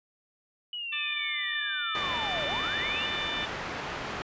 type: linear two-way sweep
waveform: sine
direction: down then up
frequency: 2960 to 543 to 2960 Hz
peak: -33 dBFS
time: 0.73-3.06 s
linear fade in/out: 2 ms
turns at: 2.46 s
type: harmonic tone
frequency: 593 Hz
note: D5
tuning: 17 cents sharp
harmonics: 2 / 3 / 4 / 5 / 6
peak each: -43 / -37 / -37 / -39 / -34 dBFS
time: 0.92-3.46 s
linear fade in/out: 10 ms
type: low-pass noise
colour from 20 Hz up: white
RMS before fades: -36 dBFS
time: 1.95-4.22 s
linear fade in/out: 0 ms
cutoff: 1900 Hz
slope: 12 dB/octave
effects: resampled to 16000 Hz